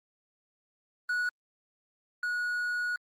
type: tone pair in turn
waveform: triangle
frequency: 1465 / 1457.1 Hz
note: F#6 / F#6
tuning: -18 / -27 cents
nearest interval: unison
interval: 9 cents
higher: first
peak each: -25 / -27 dBFS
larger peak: first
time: 1.09-1.29 / 2.23-2.96 s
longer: second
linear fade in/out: 2 ms
effects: Opus 24 kbps